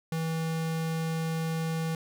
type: tone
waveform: square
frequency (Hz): 162.2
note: E3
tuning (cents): -28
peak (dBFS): -29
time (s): 0.12-1.95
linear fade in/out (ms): 2
effects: none